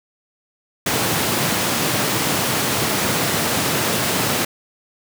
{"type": "high-pass noise", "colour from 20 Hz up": "pink", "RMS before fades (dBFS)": -20, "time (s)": [0.86, 4.45], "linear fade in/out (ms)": 5, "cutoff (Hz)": 110, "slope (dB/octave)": 24, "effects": []}